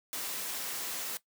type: noise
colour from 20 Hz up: white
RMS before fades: -37 dBFS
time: 0.13-1.17 s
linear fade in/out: 0 ms
effects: noise-tail reverb RT60 0.1 s tail -17 dB re dry + high-pass 200 Hz 12 dB/octave